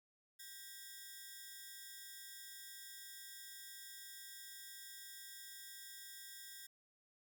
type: ring-modulated tone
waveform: 5% pulse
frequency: 1750 Hz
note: A6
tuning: 10 cents flat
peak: -37 dBFS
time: 0.39-6.67 s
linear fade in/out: 10 ms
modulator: 163 Hz
effects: none